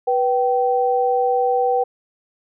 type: tone pair together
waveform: sine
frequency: 490 / 773.6 Hz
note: B4 / G5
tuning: -14 / -23 cents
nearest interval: minor sixth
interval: 791 cents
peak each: -18 dBFS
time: 0.07-1.84 s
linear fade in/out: 10 ms
effects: none